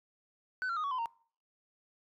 sine tone with pitch steps, 1509 / 1367.9 / 1239.9 / 1124 / 1018.8 / 923.5 Hz, F#6 / F6 / D#6 / C#6 / C6 / A#5, +34 / -36 / -6 / +24 / -46 / -16 cents, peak -29 dBFS, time 0.62-1.058 s, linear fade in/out 0 ms, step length 73 ms, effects noise-tail reverb RT60 0.5 s tail -26 dB re dry + tanh soft clip ceiling -31 dBFS

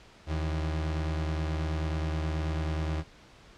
35% pulse tone pair together, 77.92 / 165.2 Hz, D#2 / E3, +3 / +4 cents, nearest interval octave + minor second, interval 1301 cents, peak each -27 / -38 dBFS, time 0.26-3.04 s, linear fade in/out 50 ms, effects pink hiss -54 dBFS RMS until 3.57 s + low-pass 5000 Hz 12 dB/octave

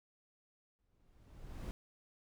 brown noise with exponential growth, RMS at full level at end -40 dBFS, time 0.79-1.71 s, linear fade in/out 0 ms, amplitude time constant 200 ms, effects none

